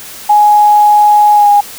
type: tone with pitch glide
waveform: sine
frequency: 835 to 820.2 Hz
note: G#5 to G#5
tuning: +9 to -22 cents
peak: -3 dBFS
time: 0.29-1.61 s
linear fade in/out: 10 ms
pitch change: -31 cents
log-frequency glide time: 1.33-1.49 s
effects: white hiss -29 dBFS RMS until 1.78 s